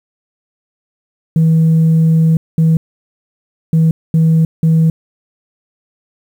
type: tone bursts at uneven times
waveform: sine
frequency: 161.5 Hz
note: E3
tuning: 35 cents flat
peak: -5 dBFS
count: 5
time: 1.36-2.37 / 2.58-2.77 / 3.73-3.91 / 4.14-4.45 / 4.63-4.9 s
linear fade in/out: 2 ms
effects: tanh soft clip ceiling -5 dBFS + 7-bit